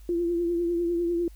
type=tone with vibrato; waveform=sine; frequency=343.4 Hz; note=F4; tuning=29 cents flat; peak=-23 dBFS; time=0.09-1.28 s; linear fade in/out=2 ms; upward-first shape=triangle; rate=10 Hz; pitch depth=43 cents each way; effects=added 50 Hz sine -44 dBFS peak until 1.35 s + white hiss -61 dBFS RMS until 1.35 s